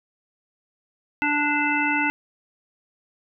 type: harmonic tone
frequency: 293.7 Hz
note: D4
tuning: in tune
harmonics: 1 / 3 / 5 / 7 / 9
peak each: -26 / -26 / -26 / -26 / -26 dBFS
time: 1.22-2.1 s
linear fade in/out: 0 ms
effects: none